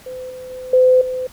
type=tone with level steps; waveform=sine; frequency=510 Hz; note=C5; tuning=44 cents flat; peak=-27 / -30 / -28 / -8 / -20 dBFS; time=0.06-1.27 s; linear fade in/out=5 ms; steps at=0.3 / 0.5 / 0.73 / 1.01 s; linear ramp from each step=5 ms; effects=pink hiss -45 dBFS RMS until 1.32 s